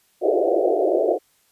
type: band-pass noise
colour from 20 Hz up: pink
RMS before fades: -19 dBFS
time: 0.21-1.19 s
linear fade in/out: 50 ms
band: 330 to 710 Hz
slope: 96 dB/octave
effects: white hiss -62 dBFS RMS until 1.51 s + resampled to 32000 Hz